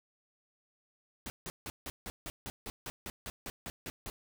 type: noise bursts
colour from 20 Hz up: pink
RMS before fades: -41 dBFS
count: 15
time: 1.26-4.1 s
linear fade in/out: 0 ms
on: 40 ms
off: 160 ms
effects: none